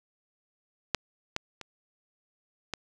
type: clicks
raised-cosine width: 0.2 ms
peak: -7 / -12 / -23 / -15 dBFS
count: 4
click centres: 0.947 / 1.364 / 1.613 / 2.737 s
effects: none